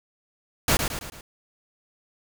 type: noise with echo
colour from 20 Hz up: pink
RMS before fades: -20 dBFS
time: 0.68-0.77 s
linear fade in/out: 2 ms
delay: 110 ms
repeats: 4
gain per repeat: -6 dB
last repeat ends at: 1.21 s
effects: none